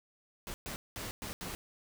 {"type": "noise bursts at uneven times", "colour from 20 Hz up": "pink", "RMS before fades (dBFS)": -41, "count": 5, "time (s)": [[0.47, 0.54], [0.66, 0.76], [0.96, 1.11], [1.22, 1.33], [1.41, 1.55]], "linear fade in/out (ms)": 0, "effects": []}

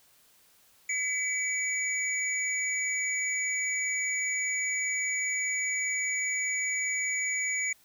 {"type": "tone cluster", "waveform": "sine", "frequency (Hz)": [2007, 2285, 6850], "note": ["B6", "D7", "A8"], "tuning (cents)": [27, -48, -47], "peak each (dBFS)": [-33, -31, -32], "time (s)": [0.89, 7.73], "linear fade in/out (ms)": 5, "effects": ["white hiss -62 dBFS RMS until 7.84 s"]}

